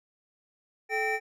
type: tone cluster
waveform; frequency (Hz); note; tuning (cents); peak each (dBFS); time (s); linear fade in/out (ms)
triangle; 433.8 / 781 / 1823 / 2325; A4 / G5 / A#6 / D7; -25 / -7 / -39 / -18; -30; 0.89-1.2; 50
effects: none